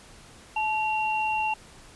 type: tone pair together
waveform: sine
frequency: 865.6 / 2748 Hz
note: A5 / F7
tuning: -29 / -29 cents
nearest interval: octave + minor sixth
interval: 2000 cents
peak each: -25 / -29 dBFS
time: 0.56-1.54 s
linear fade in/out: 5 ms
effects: pink hiss -50 dBFS RMS until 1.95 s + resampled to 24000 Hz